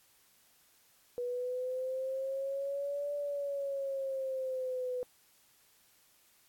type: exponential two-way sweep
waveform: sine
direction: up then down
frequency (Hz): 486.1 to 580 to 497.2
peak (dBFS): -33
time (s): 1.18-5.03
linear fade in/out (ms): 0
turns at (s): 3.14
effects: white hiss -66 dBFS RMS until 6.48 s + AAC 64 kbps